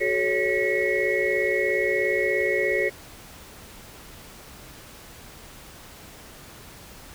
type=tone cluster; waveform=sine; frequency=372.8 / 429.8 / 556 / 1923 / 2192 Hz; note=F#4 / A4 / C#5 / B6 / C#7; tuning=+13 / -41 / +5 / -47 / -20 cents; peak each=-27 dBFS; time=0-2.9 s; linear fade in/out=20 ms; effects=pink hiss -45 dBFS RMS until 7.14 s